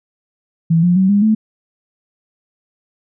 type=tone with pitch steps; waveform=sine; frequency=164.81 / 176.64 / 189.32 / 202.9 / 217.5 Hz; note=E3 / F3 / F#3 / G#3 / A3; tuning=0 / +20 / +40 / -40 / -20 cents; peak=-9 dBFS; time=0.7-1.35 s; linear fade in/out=10 ms; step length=130 ms; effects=none